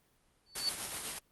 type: tone with exponential growth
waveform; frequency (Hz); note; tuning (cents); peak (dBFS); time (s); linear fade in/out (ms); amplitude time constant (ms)
sine; 4494; C#8; +23; -26; 0.46-0.69; 2; 48
type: noise with tremolo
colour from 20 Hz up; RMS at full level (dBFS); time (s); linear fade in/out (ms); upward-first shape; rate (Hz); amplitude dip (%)
white; -36; 0.55-1.19; 10; sine; 8; 40
effects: pink hiss -71 dBFS RMS until 1.31 s + Opus 32 kbps